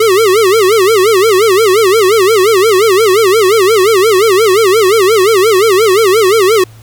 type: tone with vibrato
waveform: square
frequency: 409.4 Hz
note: G#4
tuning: 25 cents flat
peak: -6 dBFS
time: 0-6.64 s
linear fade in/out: 5 ms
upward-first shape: sine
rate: 5.7 Hz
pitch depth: 200 cents each way
effects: added 111 Hz sine -34 dBFS peak until 6.82 s + pink hiss -43 dBFS RMS until 6.82 s